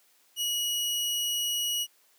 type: tone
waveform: sawtooth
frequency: 2910 Hz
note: F#7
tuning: 29 cents flat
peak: -24 dBFS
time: 0.36-1.87 s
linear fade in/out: 50 ms
effects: white hiss -64 dBFS RMS until 2.18 s + high-pass 300 Hz 12 dB/octave